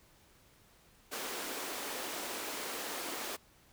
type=high-pass noise; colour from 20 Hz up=pink; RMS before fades=-40 dBFS; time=1.11-3.37 s; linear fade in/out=20 ms; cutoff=280 Hz; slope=24 dB/octave; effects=pink hiss -64 dBFS RMS until 3.72 s